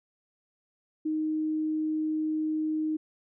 sine tone, 311.1 Hz, D#4, in tune, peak -26 dBFS, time 1.05-2.97 s, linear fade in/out 10 ms, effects none

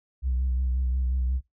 sine tone with vibrato, 63.6 Hz, C2, 48 cents flat, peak -21 dBFS, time 0.22-1.41 s, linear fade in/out 50 ms, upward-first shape sine, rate 5.6 Hz, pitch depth 42 cents each way, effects noise-tail reverb RT60 0.2 s tail -22 dB re dry + tanh soft clip ceiling -20 dBFS

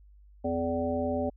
harmonic tone with a mistuned harmonic, 84.3 Hz, E2, 39 cents sharp, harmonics 1 / 3 / 5 / 7 / 9, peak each -37 / -31 / -35 / -31 / -36 dBFS, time 0.44-1.3 s, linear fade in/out 10 ms, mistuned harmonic 7, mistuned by -25 cents, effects added 50 Hz sine -52 dBFS peak until 1.36 s

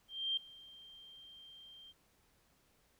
sine tone with ADSR envelope, 3169 Hz, G7, 18 cents sharp, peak -31 dBFS, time 0.08-1.93 s, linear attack 290 ms, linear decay 5 ms, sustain -22 dB, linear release 28 ms, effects pink hiss -72 dBFS RMS until 2.99 s

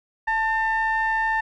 triangle ring-modulated tone, 458.9 Hz, A#4, 27 cents flat, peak -15 dBFS, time 0.27-1.41 s, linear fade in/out 10 ms, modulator 1340 Hz, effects none

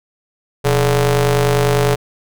sawtooth ring-modulated tone, 150 Hz, D3, 37 cents sharp, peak -5 dBFS, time 0.64-1.96 s, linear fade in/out 20 ms, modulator 275 Hz, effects none

